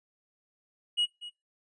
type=tone with echo; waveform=triangle; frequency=2899 Hz; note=F#7; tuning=36 cents flat; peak=-23 dBFS; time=0.97-1.06 s; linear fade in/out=20 ms; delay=240 ms; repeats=1; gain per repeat=-15 dB; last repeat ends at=1.3 s; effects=noise-tail reverb RT60 0.2 s tail -20 dB re dry + resampled to 22050 Hz